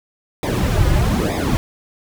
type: noise with flanger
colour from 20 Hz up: brown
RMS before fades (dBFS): -17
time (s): 0.43-1.57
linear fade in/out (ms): 0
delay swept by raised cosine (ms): 0.68 to 4.48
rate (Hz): 1.1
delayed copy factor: -0.95
effects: none